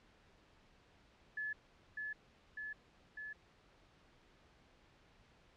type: tone with echo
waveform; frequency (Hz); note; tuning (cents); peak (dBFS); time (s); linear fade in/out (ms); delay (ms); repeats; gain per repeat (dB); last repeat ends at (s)
sine; 1719; A6; -41; -38; 1.37-1.53; 5; 600; 3; -2; 3.33
effects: pink hiss -67 dBFS RMS until 5.56 s + low-pass 4000 Hz 12 dB/octave